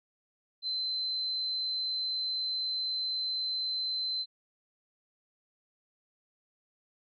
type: tone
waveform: sine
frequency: 4072 Hz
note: C8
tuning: 48 cents flat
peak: -30 dBFS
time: 0.62-4.26 s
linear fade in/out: 50 ms
effects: none